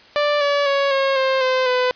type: tone with pitch steps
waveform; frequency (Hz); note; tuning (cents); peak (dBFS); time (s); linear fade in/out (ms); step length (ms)
sawtooth; 587.3 / 572.2 / 557.5 / 543.2 / 529.3 / 515.7 / 502.5; D5 / D5 / C#5 / C#5 / C5 / C5 / B4; 0 / -45 / +10 / -35 / +20 / -25 / +30; -12; 0.16-1.91; 0; 250
effects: white hiss -47 dBFS RMS until 1.95 s + resampled to 11025 Hz